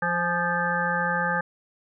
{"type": "harmonic tone with a mistuned harmonic", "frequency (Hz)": 174.61, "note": "F3", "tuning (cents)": 0, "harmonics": [1, 3, 5, 7, 9, 10], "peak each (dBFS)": [-31, -31, -29, -30, -27, -31], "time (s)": [0.02, 1.41], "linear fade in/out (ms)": 5, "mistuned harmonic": 5, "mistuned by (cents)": -42, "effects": []}